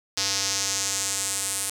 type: tone with band-pass filter sweep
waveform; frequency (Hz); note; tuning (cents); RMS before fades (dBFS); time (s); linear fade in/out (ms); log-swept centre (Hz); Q
square; 98; G2; 0; -27; 0.17-1.7; 5; 5300 to 9200; 2.5
effects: 8-bit